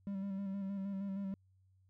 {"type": "tone with vibrato", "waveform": "triangle", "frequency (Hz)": 196, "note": "G3", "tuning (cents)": 0, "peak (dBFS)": -35, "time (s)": [0.07, 1.34], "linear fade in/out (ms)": 0, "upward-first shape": "square", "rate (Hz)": 6.4, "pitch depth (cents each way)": 29, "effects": ["added 94 Hz sine -66 dBFS peak until 1.89 s"]}